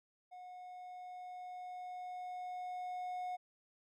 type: tone with level ramp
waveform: triangle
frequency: 727 Hz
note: F#5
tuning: 31 cents flat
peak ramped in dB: -47 to -36 dBFS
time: 0.31-3.37 s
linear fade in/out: 20 ms
effects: none